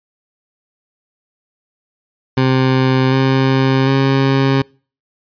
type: tone with pitch steps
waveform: 20% pulse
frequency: 130.81 / 133.1 / 135.42 Hz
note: C3 / C3 / C#3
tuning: 0 / +30 / -40 cents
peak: -6 dBFS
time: 2.37-4.62 s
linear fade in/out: 5 ms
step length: 750 ms
effects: noise-tail reverb RT60 0.4 s tail -26 dB re dry + resampled to 11025 Hz